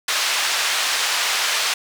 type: band-pass noise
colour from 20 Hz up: white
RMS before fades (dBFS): -21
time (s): 0.08-1.74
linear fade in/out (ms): 5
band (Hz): 870 to 4900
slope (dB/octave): 12
effects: none